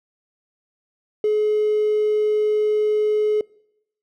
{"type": "tone with hard clipping", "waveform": "triangle", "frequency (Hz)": 424.6, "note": "G#4", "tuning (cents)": 38, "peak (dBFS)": -16, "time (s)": [1.24, 3.41], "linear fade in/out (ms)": 2, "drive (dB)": 3, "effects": ["noise-tail reverb RT60 0.8 s tail -24 dB re dry"]}